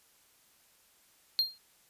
triangle tone with exponential decay, 4207 Hz, C8, 9 cents sharp, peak -20 dBFS, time 1.39-1.58 s, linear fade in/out 0 ms, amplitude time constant 41 ms, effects white hiss -65 dBFS RMS until 1.89 s + resampled to 32000 Hz

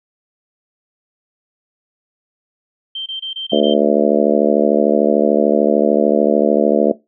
sine tone bursts, 3136 Hz, G7, in tune, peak -22 dBFS, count 6, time 2.95-3.74 s, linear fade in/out 5 ms, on 110 ms, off 26 ms
harmonic tone, 73.42 Hz, D2, in tune, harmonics 3 / 4 / 5 / 6 / 7 / 8 / 9, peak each -18 / -18 / -18 / -18 / -18 / -18 / -18 dBFS, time 3.52-6.92 s, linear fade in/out 5 ms
effects noise-tail reverb RT60 0.2 s tail -19 dB re dry

